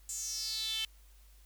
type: tone with high-pass filter sweep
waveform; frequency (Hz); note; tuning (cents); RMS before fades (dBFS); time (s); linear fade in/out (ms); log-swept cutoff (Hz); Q
sawtooth; 440; A4; 0; -37; 0.09-0.85; 2; 7500 to 3000; 6.3
effects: added 50 Hz sine -56 dBFS peak until 1.45 s + white hiss -66 dBFS RMS until 1.45 s